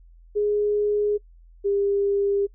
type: tone pair in turn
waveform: sine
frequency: 415.3 / 400.9 Hz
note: G#4 / G4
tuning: 0 / +39 cents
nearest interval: minor second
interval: 61 cents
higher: first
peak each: -19 dBFS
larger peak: neither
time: 0.35-1.18 / 1.64-2.47 s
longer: neither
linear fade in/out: 20 ms
effects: noise-tail reverb RT60 0.1 s tail -26 dB re dry + added 42 Hz sine -47 dBFS peak until 2.54 s